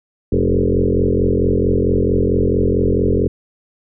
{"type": "tone with frequency modulation", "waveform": "sine", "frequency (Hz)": 246.9, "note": "B3", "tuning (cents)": 0, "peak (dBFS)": -12, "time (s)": [0.32, 3.28], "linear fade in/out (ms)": 5, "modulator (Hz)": 44.5, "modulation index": 5, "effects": []}